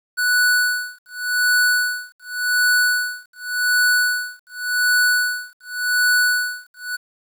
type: tone with tremolo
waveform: square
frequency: 1480 Hz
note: F#6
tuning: in tune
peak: -14 dBFS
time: 0.17-6.97 s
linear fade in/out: 20 ms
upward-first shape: sine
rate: 0.88 Hz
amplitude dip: 100%
effects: 9-bit